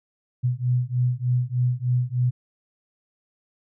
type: beating tone pair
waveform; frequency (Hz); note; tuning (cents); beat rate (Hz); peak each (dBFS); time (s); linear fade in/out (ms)
sine; 122.7 / 126; B2 / B2; -11 / +35; 3.3; -23; 0.43-2.31; 20
effects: none